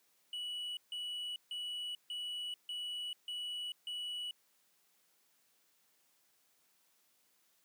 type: tone bursts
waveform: triangle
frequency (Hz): 2943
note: F#7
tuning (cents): -10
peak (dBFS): -37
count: 7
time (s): 0.33-4.31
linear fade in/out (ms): 2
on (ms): 440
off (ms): 150
effects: white hiss -73 dBFS RMS until 7.64 s + high-pass 150 Hz 12 dB/octave